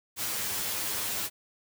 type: noise with comb filter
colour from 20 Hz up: white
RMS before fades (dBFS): -32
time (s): 0.16-1.3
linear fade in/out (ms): 50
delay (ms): 9.7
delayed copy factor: +0.6
effects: none